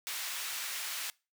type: high-pass noise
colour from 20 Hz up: pink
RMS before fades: -38 dBFS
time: 0.07-1.1 s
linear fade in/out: 0 ms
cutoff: 1700 Hz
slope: 12 dB/octave
effects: noise-tail reverb RT60 0.3 s tail -24 dB re dry